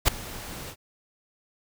pink noise with ADSR envelope, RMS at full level -17 dBFS, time 0.05-0.76 s, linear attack 31 ms, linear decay 5 ms, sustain -21 dB, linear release 69 ms, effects none

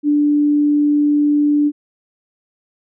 sine tone, 293.7 Hz, D4, in tune, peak -11 dBFS, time 0.03-1.72 s, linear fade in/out 50 ms, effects none

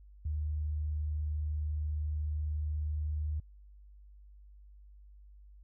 sine tone, 75.8 Hz, D#2, 45 cents flat, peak -31 dBFS, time 0.25-3.4 s, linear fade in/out 5 ms, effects added 50 Hz sine -52 dBFS peak until 5.63 s

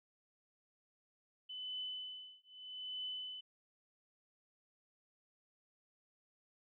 sine tone with tremolo, 3013 Hz, F#7, 31 cents sharp, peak -39 dBFS, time 1.49-3.41 s, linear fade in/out 10 ms, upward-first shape triangle, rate 0.8 Hz, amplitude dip 100%, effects none

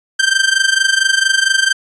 sawtooth tone with amplitude modulation, 1568 Hz, G6, in tune, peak -4 dBFS, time 0.19-1.73 s, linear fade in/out 10 ms, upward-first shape sine, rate 24.4 Hz, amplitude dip 80%, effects resampled to 22050 Hz

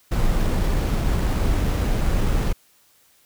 brown noise with sample-and-hold, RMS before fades -20 dBFS, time 0.11-2.53 s, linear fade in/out 10 ms, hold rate 8820 Hz, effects white hiss -58 dBFS RMS until 3.25 s

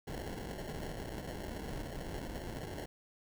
pink noise with sample-and-hold, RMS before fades -42 dBFS, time 0.07-2.86 s, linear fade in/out 5 ms, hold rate 1225 Hz, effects none

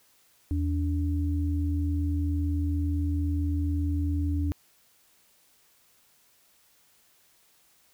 sine tone pair together, 81.1 / 288.3 Hz, E2 / D4, -28 / -32 cents, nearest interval octave + minor seventh, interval 2196 cents, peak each -25 / -31 dBFS, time 0.51-4.52 s, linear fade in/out 0 ms, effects white hiss -63 dBFS RMS until 7.93 s

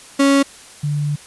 35% pulse / sine tone pair in turn, 277.2 / 146.84 Hz, C#4 / D3, 0 / 0 cents, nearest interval major seventh, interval 1100 cents, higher first, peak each -9 / -17 dBFS, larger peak first, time 0.19-0.43 / 0.83-1.16 s, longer second, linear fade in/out 10 ms, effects white hiss -41 dBFS RMS until 1.26 s + resampled to 24000 Hz

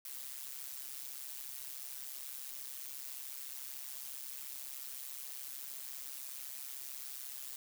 blue noise with amplitude modulation, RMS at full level -42 dBFS, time 0.05-7.56 s, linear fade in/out 2 ms, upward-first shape sine, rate 134 Hz, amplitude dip 80%, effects none

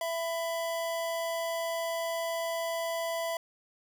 square tone pair together, 665 / 997.6 Hz, E5 / B5, +15 / +17 cents, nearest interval perfect fifth, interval 702 cents, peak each -32 / -39 dBFS, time 0.01-3.37 s, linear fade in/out 2 ms, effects none

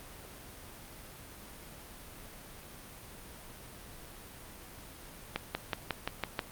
accelerating click train, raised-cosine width 0.3 ms, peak -15 dBFS, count 7, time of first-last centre 5.36-6.392 s, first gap 190 ms, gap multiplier 0.96, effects pink hiss -49 dBFS RMS until 6.51 s + Opus 32 kbps

